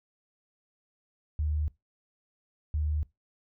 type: tone pair in turn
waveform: sine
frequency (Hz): 75.8 / 75.8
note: D#2 / D#2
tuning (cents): -45 / -45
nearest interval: unison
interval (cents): 0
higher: neither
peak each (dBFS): -26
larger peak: neither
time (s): 1.39-1.68 / 2.74-3.03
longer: neither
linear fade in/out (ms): 0
effects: noise-tail reverb RT60 0.2 s tail -21 dB re dry